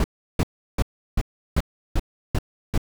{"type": "noise bursts", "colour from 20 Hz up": "brown", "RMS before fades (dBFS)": -19, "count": 8, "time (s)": [0, 2.778], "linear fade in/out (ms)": 2, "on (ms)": 41, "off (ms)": 350, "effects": []}